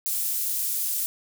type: high-pass noise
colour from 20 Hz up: pink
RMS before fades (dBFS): -27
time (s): 0.06-1.06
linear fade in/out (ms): 0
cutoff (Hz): 11000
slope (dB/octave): 12
effects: none